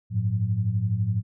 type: tone cluster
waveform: sine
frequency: 97.5 / 109.5 / 179.5 Hz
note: G2 / A2 / F3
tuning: -9 / -8 / +48 cents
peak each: -28 / -23 / -32 dBFS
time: 0.1-1.23 s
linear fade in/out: 50 ms
effects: none